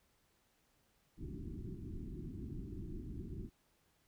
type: low-pass noise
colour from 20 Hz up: pink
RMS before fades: -45 dBFS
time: 1.17-3.5 s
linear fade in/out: 50 ms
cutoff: 380 Hz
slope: 96 dB/octave
effects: pink hiss -75 dBFS RMS until 4.07 s